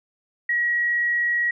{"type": "tone with frequency modulation", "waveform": "sine", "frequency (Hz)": 1909, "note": "A#6", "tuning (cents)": 41, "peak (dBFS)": -19, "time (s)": [0.49, 1.51], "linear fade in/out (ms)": 5, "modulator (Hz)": 35.5, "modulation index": 0.23, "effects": []}